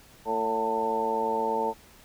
harmonic tone with a mistuned harmonic, 111.8 Hz, A2, 28 cents sharp, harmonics 2 / 3 / 4 / 5 / 6 / 7 / 8, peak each -37 / -39 / -30 / -34 / -39 / -38 / -27 dBFS, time 0.25-1.74 s, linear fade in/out 50 ms, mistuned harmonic 7, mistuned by -39 cents, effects pink hiss -54 dBFS RMS until 2.04 s

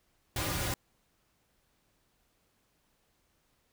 pink noise with comb filter, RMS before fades -33 dBFS, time 0.36-0.74 s, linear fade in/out 2 ms, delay 4.5 ms, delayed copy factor -0.8, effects pink hiss -73 dBFS RMS until 3.72 s

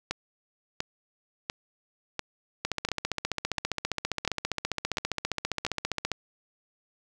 two click trains, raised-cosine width 0.2 ms, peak -12 / -11 dBFS, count 9 / 53, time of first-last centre 0.11-5.666 / 2.65-6.117 s, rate 1.44 / 15 Hz, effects none

